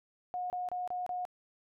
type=tone bursts; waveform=sine; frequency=723 Hz; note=F#5; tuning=40 cents flat; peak=-33 dBFS; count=5; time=0.34-1.252 s; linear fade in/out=0 ms; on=160 ms; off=28 ms; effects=none